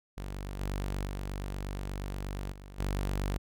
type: tone with level steps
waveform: sawtooth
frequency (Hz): 48.4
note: G1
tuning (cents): -21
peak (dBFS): -33 / -28 / -31 / -42 / -26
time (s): 0.17-3.38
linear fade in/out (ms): 10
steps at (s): 0.59 / 1.05 / 2.51 / 2.78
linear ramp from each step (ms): 20
effects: none